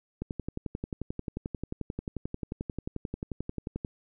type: click train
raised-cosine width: 3 ms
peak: -20 dBFS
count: 42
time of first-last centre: 0.22-3.848 s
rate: 11.3 Hz
effects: none